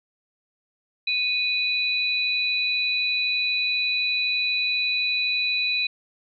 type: tone pair together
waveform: sine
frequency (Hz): 2489 / 3956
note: D#7 / B7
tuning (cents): 0 / +2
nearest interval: minor sixth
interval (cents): 802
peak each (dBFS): -23 / -25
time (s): 1.07-5.87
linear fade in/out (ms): 5
effects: none